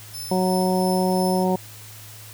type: tone with tremolo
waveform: 20% pulse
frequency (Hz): 5274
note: E8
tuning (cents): 0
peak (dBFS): -25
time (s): 0.13-1.45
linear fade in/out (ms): 20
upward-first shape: triangle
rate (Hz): 2.9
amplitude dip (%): 55
type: harmonic tone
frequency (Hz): 185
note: F#3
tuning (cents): 0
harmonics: 1 / 2 / 3 / 4 / 5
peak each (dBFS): -21 / -24 / -26 / -27 / -28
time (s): 0.31-1.56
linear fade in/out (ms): 5
effects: added 107 Hz sine -43 dBFS peak until 2.33 s + white hiss -43 dBFS RMS until 2.33 s